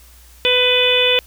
harmonic tone, 498.4 Hz, B4, 16 cents sharp, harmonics 1 / 2 / 3 / 4 / 5 / 6 / 7, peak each -17 / -29 / -28 / -26 / -18 / -19 / -17 dBFS, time 0.45-1.19 s, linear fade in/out 0 ms, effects added 60 Hz sine -44 dBFS peak until 1.26 s + white hiss -48 dBFS RMS until 1.26 s

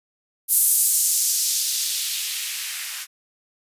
violet noise with band-pass filter sweep, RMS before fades -22 dBFS, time 0.48-3.07 s, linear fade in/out 50 ms, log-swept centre 11000 to 1600 Hz, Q 1.3, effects resampled to 32000 Hz

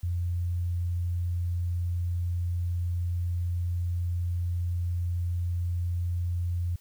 sine tone, 87.31 Hz, F2, in tune, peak -26 dBFS, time 0.03-6.76 s, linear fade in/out 5 ms, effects white hiss -61 dBFS RMS until 6.8 s

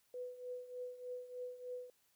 sine tone with tremolo, 497.3 Hz, B4, 12 cents sharp, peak -40 dBFS, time 0.14-1.9 s, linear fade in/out 2 ms, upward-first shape triangle, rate 3.3 Hz, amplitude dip 80%, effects white hiss -75 dBFS RMS until 2.15 s

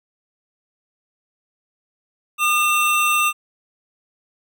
square tone pair together, 1211.4 / 2696 Hz, D#6 / E7, -47 / +38 cents, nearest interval octave + major second, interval 1385 cents, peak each -19 dBFS, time 2.38-3.33 s, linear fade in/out 50 ms, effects none

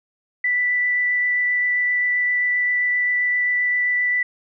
sine tone with vibrato, 1975.5 Hz, B6, in tune, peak -17 dBFS, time 0.44-4.23 s, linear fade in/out 5 ms, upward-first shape triangle, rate 7.6 Hz, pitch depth 8 cents each way, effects none

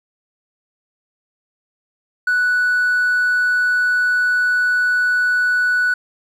triangle tone, 1480 Hz, F#6, in tune, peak -11 dBFS, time 2.27-5.94 s, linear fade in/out 5 ms, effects tanh soft clip ceiling -9 dBFS

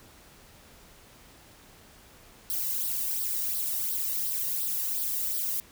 violet noise with flanger, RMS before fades -30 dBFS, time 2.5-5.6 s, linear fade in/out 0 ms, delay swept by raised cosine 0.21 to 1.08 ms, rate 2.8 Hz, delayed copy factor +0.7, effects pink hiss -54 dBFS RMS until 5.71 s

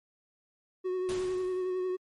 triangle tone with vibrato, 368.4 Hz, F#4, 7 cents flat, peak -27 dBFS, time 0.84-1.97 s, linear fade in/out 20 ms, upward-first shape triangle, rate 11 Hz, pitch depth 27 cents each way
pink noise with exponential decay, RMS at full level -39 dBFS, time 1.09-1.97 s, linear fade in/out 0 ms, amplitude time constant 190 ms
effects MP3 48 kbps

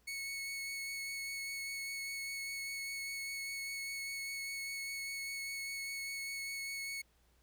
sawtooth tone with vibrato, 2206 Hz, C#7, 9 cents flat, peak -36 dBFS, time 0.07-7.02 s, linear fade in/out 10 ms, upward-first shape sine, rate 5 Hz, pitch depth 10 cents each way, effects added 60 Hz sine -70 dBFS peak until 7.42 s + pink hiss -73 dBFS RMS until 7.42 s

